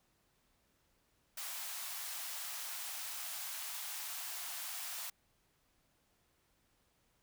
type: high-pass noise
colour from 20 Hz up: white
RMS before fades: -43 dBFS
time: 1.37-5.1 s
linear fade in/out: 5 ms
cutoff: 650 Hz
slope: 48 dB/octave
effects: pink hiss -75 dBFS RMS until 7.22 s